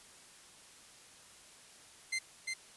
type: tone with echo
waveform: sawtooth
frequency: 2081 Hz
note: C7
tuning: 10 cents flat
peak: -29 dBFS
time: 2.12-2.19 s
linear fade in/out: 10 ms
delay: 350 ms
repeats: 1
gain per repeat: -3 dB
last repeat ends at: 2.54 s
effects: white hiss -57 dBFS RMS until 2.76 s + resampled to 24000 Hz